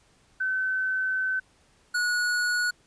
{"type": "tone pair in turn", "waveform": ["sine", "square"], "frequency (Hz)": [1525, 1459.5], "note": ["G6", "F#6"], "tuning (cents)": [-48, -24], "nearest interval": "minor second", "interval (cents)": 76, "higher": "first", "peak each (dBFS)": -24, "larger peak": "neither", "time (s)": [[0.4, 1.4], [1.94, 2.71]], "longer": "first", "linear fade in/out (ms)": 10, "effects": ["pink hiss -62 dBFS RMS until 2.86 s", "resampled to 22050 Hz"]}